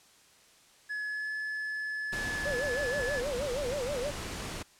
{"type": "tone with pitch glide", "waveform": "triangle", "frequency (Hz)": [1700, 1720.7], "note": ["G#6", "A6"], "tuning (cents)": [40, -39], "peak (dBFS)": -31, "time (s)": [0.89, 3.21], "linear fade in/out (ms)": 20, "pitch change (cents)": 21, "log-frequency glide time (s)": [1.06, 1.31]}
{"type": "noise", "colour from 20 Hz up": "pink", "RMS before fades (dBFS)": -38, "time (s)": [2.12, 4.63], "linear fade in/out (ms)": 10}
{"type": "tone with vibrato", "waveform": "sine", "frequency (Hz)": 532, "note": "C5", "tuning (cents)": 29, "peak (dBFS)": -31, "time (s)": [2.45, 4.11], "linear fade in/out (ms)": 10, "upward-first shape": "sine", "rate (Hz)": 6.3, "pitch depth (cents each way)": 190}
{"effects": ["white hiss -60 dBFS RMS until 4.79 s", "low-pass 9000 Hz 12 dB/octave"]}